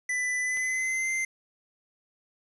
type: tone with pitch glide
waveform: square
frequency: 1994 to 2081 Hz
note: B6 to C7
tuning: +16 to -10 cents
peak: -27 dBFS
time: 0.09-1.25 s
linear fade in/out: 5 ms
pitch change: +74 cents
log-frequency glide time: 0.4-1.1 s
type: click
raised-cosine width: 0.3 ms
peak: -29 dBFS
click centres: 0.572 s
effects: resampled to 24000 Hz + 9-bit